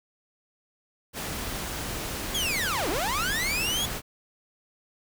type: noise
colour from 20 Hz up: pink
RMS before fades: -33 dBFS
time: 1.13-4.02 s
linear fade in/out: 50 ms
type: linear two-way sweep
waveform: sawtooth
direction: down then up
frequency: 3425 to 279.2 to 3425 Hz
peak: -23 dBFS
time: 2.34-3.86 s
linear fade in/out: 10 ms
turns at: 2.89 s
effects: none